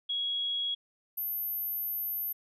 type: tone pair in turn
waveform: sine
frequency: 3322 / 13109 Hz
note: G#7 / G#9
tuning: 0 / -24 cents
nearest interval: 2 octaves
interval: 2376 cents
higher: second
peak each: -29 / -31 dBFS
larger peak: first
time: 0.09-0.75 / 1.17-2.33 s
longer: second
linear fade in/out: 10 ms
effects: none